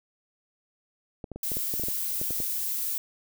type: clicks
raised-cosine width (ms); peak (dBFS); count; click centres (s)
2; -23; 12; 1.242 / 1.317 / 1.36 / 1.518 / 1.569 / 1.739 / 1.797 / 1.837 / 1.885 / 2.215 / 2.307 / 2.402
type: noise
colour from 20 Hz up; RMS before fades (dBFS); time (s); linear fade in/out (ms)
violet; -30; 1.43-2.98; 2
effects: none